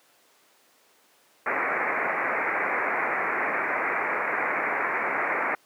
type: low-pass noise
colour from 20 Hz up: white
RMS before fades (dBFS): -26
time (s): 1.46-5.55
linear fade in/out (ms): 2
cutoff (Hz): 2300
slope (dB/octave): 96
effects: pink hiss -60 dBFS RMS until 5.65 s + high-pass 400 Hz 12 dB/octave